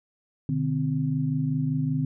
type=tone cluster; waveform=sine; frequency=125.9 / 151.1 / 258.4 Hz; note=B2 / D3 / C4; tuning=+34 / +50 / -21 cents; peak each=-31 / -25 / -28 dBFS; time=0.49-2.05 s; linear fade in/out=2 ms; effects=none